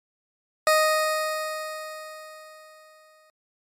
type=tone with exponential decay; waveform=20% pulse; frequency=622.3 Hz; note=D#5; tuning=in tune; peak=-11 dBFS; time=0.67-3.3 s; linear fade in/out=1 ms; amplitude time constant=570 ms; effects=MP3 64 kbps